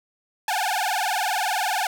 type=tone with vibrato; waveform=sawtooth; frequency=800 Hz; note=G5; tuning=35 cents sharp; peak=-18 dBFS; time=0.48-1.87 s; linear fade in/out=2 ms; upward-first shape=triangle; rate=20 Hz; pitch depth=240 cents each way; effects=none